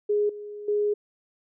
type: tone with level steps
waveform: sine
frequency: 415.3 Hz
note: G#4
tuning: in tune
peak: -20 / -35 / -21 dBFS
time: 0.09-0.94 s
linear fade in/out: 10 ms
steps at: 0.29 / 0.68 s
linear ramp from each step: 5 ms
effects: none